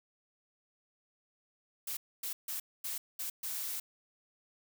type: noise bursts at uneven times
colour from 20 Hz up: blue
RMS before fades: -38 dBFS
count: 6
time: 1.87-1.97 / 2.23-2.33 / 2.48-2.6 / 2.84-2.98 / 3.19-3.3 / 3.43-3.8 s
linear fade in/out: 5 ms
effects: none